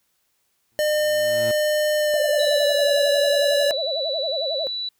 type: tone with exponential growth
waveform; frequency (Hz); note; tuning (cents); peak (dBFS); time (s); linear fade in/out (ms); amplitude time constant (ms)
20% pulse; 114.1; A#2; -37; -24; 0.72-1.51; 0; 170
type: tone with pitch glide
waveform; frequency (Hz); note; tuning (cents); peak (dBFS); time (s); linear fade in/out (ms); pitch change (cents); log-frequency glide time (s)
square; 605 to 573.4; D#5 to D5; -49 to -42; -19; 0.79-3.71; 0; -93; 1.96-2.91
type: tone with vibrato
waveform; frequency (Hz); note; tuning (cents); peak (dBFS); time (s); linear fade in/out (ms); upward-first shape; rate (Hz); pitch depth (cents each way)
sine; 593; D5; +17; -24; 2.14-4.67; 0; sine; 11; 210
type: tone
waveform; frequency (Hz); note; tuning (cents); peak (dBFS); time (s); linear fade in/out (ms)
sine; 3951; B7; 0; -25; 2.39-4.89; 5
effects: white hiss -69 dBFS RMS until 4.99 s